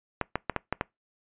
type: clicks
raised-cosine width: 0.5 ms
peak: -11 dBFS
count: 6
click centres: 0.213 / 0.356 / 0.497 / 0.563 / 0.726 / 0.811 s
effects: noise-tail reverb RT60 0.2 s tail -24 dB re dry + resampled to 8000 Hz